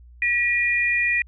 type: tone pair together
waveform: sine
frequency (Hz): 1927 / 2426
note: B6 / D#7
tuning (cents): -43 / -44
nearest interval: major third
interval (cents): 399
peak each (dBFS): -21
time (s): 0.22-1.22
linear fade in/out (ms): 2
effects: added 60 Hz sine -44 dBFS peak until 1.27 s